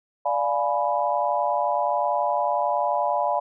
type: chord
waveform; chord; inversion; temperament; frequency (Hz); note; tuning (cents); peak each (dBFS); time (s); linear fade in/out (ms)
sine; D diminished seventh; none; equal with one note detuned; 587.3 / 698.5 / 839.8 / 987.8; D5 / F5 / Ab5 / Cb6; 0 / 0 / +19 / 0; -26; 0.25-3.4; 10
effects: none